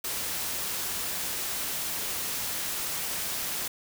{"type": "noise", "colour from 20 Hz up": "white", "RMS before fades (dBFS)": -32, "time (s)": [0.04, 3.68], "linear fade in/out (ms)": 5, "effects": []}